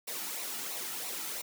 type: noise with flanger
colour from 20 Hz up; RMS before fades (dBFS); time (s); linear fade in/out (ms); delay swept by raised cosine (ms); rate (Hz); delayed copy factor
white; -38; 0.07-1.42; 10; 0.61 to 1.91; 3; -0.55
effects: high-pass 200 Hz 12 dB/octave